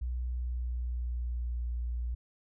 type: tone with pitch glide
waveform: sine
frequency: 61.4 to 59.65 Hz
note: B1 to A#1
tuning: -9 to +41 cents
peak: -31 dBFS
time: 0.01-2.15 s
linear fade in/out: 10 ms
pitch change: -50 cents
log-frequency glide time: 0.25-1.65 s
effects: none